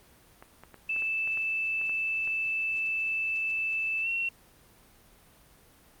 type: clicks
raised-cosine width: 0.5 ms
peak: -31 dBFS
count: 10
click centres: 0.425 / 0.636 / 0.743 / 0.963 / 1.023 / 1.275 / 1.374 / 1.814 / 1.895 / 2.275 s
type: tone with pitch glide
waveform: sine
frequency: 2637 to 2722 Hz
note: E7 to F7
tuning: 0 to -45 cents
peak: -27 dBFS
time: 0.89-4.29 s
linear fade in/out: 5 ms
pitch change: +55 cents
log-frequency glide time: 4.02-4.08 s
effects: pink hiss -58 dBFS RMS until 6 s + Opus 32 kbps